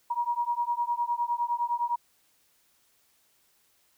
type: beating tone pair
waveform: sine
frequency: 949 / 958.8 Hz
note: A#5 / A#5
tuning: +31 / +48 cents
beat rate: 9.8 Hz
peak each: -29 dBFS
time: 0.1-1.96 s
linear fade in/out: 10 ms
effects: white hiss -67 dBFS RMS until 3.97 s